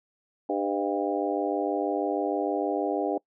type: harmonic tone with a mistuned harmonic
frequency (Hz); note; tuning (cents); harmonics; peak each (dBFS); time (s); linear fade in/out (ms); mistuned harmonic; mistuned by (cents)
100; G2; +35; 3 / 4 / 5 / 6 / 7 / 8; -30 / -31 / -32 / -33 / -33 / -34; 0.49-3.18; 5; 6; +39
effects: noise-tail reverb RT60 0.1 s tail -25 dB re dry